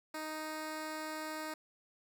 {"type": "tone", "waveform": "10% pulse", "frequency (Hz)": 311.1, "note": "D#4", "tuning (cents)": 0, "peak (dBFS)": -31, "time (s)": [0.14, 1.54], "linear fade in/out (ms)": 5, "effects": []}